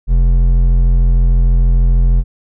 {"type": "tone with hard clipping", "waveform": "triangle", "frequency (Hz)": 43.24, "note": "F1", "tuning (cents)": -16, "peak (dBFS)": -9, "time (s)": [0.07, 2.24], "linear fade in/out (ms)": 50, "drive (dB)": 11, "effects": []}